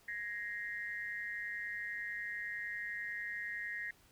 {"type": "tone with amplitude modulation", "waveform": "sine", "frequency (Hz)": 1879, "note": "A#6", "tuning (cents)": 13, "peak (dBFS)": -34, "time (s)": [0.08, 3.91], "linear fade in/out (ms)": 5, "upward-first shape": "sine", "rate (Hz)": 211, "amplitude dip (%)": 100, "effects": ["pink hiss -66 dBFS RMS until 4.11 s"]}